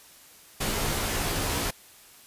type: noise with comb filter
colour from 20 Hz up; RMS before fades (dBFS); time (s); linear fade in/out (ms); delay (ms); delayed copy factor
pink; -28; 0.6-1.71; 10; 16; -0.8
effects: white hiss -52 dBFS RMS until 2.26 s + resampled to 32000 Hz